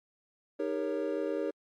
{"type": "chord", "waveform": "triangle", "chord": "Eb dominant seventh", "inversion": "none", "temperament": "equal with one note detuned", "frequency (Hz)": [311.1, 400.7, 466.2, 554.4], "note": ["Eb4", "G4", "Bb4", "Db5"], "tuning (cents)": [0, 38, 0, 0], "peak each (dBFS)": -34, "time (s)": [0.59, 1.51], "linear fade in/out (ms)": 10, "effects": ["AAC 64 kbps"]}